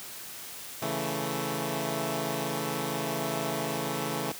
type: chord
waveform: 10% pulse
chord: A major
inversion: first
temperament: equal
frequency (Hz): 138.59 / 164.81 / 220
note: C#3 / E3 / A3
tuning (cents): 0 / 0 / 0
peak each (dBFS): -26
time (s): 0.82-4.32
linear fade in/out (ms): 2
effects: white hiss -42 dBFS RMS until 4.39 s + high-pass 80 Hz 12 dB/octave